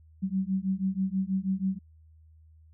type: beating tone pair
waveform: sine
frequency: 187.7 / 193.9 Hz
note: F#3 / G3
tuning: +25 / -19 cents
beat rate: 6.2 Hz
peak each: -29 dBFS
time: 0.22-1.79 s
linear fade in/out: 20 ms
effects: added 79 Hz sine -53 dBFS peak until 2.73 s